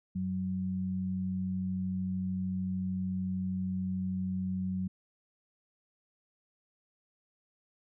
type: tone pair together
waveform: sine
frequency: 93.1 / 186.34 Hz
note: F#2 / F#3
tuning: +11 / +13 cents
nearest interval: octave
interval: 1202 cents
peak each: -39 / -31 dBFS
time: 0.15-4.88 s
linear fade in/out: 10 ms
effects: none